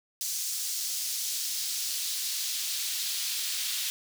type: noise with high-pass filter sweep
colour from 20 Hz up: pink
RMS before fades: -32 dBFS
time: 0.21-3.9 s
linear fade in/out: 0 ms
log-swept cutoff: 5700 to 3500 Hz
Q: 1.3
effects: none